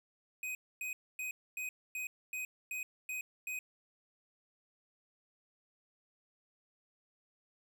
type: tone bursts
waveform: square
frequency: 2508 Hz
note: D#7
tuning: 13 cents sharp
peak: -38 dBFS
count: 9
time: 0.43-3.59 s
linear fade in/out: 2 ms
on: 120 ms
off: 260 ms
effects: none